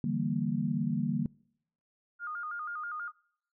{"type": "chord", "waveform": "sine", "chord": "E half-diminished seventh", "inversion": "third", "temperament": "equal", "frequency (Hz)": [146.83, 164.81, 196, 233.1], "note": ["D3", "E3", "G3", "Bb3"], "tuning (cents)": [0, 0, 0, 0], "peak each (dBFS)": [-34, -35, -34, -32], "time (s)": [0.04, 1.26], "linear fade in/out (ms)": 2}
{"type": "tone with vibrato", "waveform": "sine", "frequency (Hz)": 1318.5, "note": "E6", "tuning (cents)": 0, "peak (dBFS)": -35, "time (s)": [2.19, 3.12], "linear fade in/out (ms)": 50, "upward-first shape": "square", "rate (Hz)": 6.2, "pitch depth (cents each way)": 120}
{"effects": ["noise-tail reverb RT60 0.7 s tail -25 dB re dry"]}